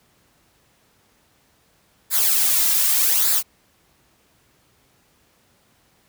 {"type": "noise with flanger", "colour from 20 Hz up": "blue", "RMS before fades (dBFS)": -18, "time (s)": [2.1, 3.43], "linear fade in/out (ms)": 50, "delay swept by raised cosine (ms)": [0.33, 2.73], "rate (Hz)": 0.84, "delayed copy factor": -0.65, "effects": ["pink hiss -60 dBFS RMS until 6.08 s", "high-pass 60 Hz 12 dB/octave"]}